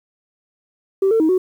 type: tone with pitch steps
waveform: sine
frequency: 387.4 / 449.4 / 316.2 / 370.1 Hz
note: G4 / A4 / D#4 / F#4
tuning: -20 / +37 / +28 / 0 cents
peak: -11 dBFS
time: 1.02-1.38 s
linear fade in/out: 5 ms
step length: 90 ms
effects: tanh soft clip ceiling -9 dBFS + 8-bit